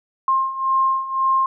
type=beating tone pair; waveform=sine; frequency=1061 / 1062.9 Hz; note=C6 / C6; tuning=+24 / +27 cents; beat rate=1.9 Hz; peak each=-22 / -18 dBFS; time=0.28-1.46 s; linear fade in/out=2 ms; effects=none